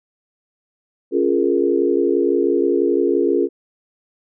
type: chord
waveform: sine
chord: Bb minor seventh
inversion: first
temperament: equal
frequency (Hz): 277.2 / 349.2 / 415.3 / 466.2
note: Db4 / F4 / Ab4 / Bb4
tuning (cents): 0 / 0 / 0 / 0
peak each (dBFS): -21 / -18 / -19 / -22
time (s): 1.11-3.49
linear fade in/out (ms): 50
effects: none